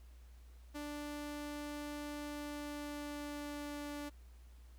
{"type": "tone with pitch glide", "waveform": "sawtooth", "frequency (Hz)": [293.7, 291.3], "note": ["D4", "D4"], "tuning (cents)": [0, -14], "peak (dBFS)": -38, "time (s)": [0.74, 4.1], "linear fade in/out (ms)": 20, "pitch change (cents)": -14, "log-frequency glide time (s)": [2.27, 3.9], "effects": ["added 60 Hz sine -54 dBFS peak until 4.78 s", "pink hiss -70 dBFS RMS until 4.78 s"]}